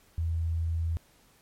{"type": "tone", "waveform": "sine", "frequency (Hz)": 82.41, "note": "E2", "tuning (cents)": 0, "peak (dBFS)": -26, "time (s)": [0.18, 0.97], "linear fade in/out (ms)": 0, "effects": ["pink hiss -62 dBFS RMS until 1.41 s", "MP3 64 kbps"]}